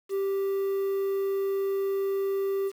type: tone with quantisation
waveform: triangle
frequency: 391.5 Hz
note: G4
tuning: 2 cents flat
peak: -23 dBFS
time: 0.09-2.72 s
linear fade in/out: 50 ms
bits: 8
effects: none